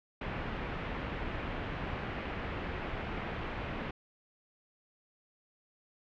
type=low-pass noise; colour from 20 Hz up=pink; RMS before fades=-38 dBFS; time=0.21-3.91 s; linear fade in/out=5 ms; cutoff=2700 Hz; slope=24 dB/octave; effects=none